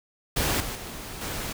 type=noise with level steps; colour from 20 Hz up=pink; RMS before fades=-25 / -33 / -38 / -32 dBFS; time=0.36-1.53 s; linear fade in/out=10 ms; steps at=0.6 / 0.75 / 1.21 s; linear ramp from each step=5 ms; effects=none